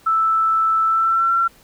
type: tone with pitch glide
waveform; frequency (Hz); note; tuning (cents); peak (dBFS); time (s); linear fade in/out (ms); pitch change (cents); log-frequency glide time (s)
sine; 1319 to 1358.4; E6 to F6; +1 to -48; -14; 0.06-1.48; 10; +51; 0.85-1.34
effects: pink hiss -51 dBFS RMS until 1.63 s